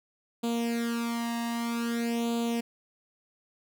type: tone with flanger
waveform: sawtooth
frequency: 233.8 Hz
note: A#3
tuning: 5 cents sharp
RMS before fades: -30 dBFS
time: 0.43-2.61 s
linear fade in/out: 10 ms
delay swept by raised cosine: 0.27 to 1.07 ms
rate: 0.52 Hz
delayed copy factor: +0.8
effects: none